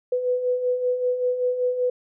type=beating tone pair; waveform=sine; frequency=493.9 / 499.1 Hz; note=B4 / B4; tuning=0 / +18 cents; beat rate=5.2 Hz; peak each=-29 / -21 dBFS; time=0.12-1.9 s; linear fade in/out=5 ms; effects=none